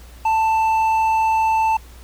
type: tone with hard clipping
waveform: sine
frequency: 885 Hz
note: A5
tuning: 10 cents sharp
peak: -16 dBFS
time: 0.25-1.77 s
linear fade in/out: 5 ms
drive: 5 dB
effects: added 60 Hz sine -39 dBFS peak until 2.03 s + pink hiss -47 dBFS RMS until 2.03 s